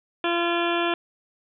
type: harmonic tone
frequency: 342.9 Hz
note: F4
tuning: 32 cents flat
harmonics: 1 / 2 / 3 / 4 / 5 / 7 / 8 / 9 / 10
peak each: -25 / -28 / -30 / -31 / -32 / -33 / -34 / -35 / -35 dBFS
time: 0.24-0.94 s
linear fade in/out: 2 ms
effects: none